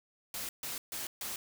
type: noise bursts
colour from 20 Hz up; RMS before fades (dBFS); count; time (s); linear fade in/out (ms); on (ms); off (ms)
white; -39; 4; 0.34-1.36; 2; 150; 140
effects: none